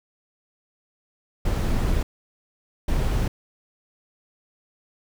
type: noise bursts at uneven times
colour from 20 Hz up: brown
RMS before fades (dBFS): -22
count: 2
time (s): 1.45-2.03 / 2.88-3.28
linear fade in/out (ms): 5
effects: none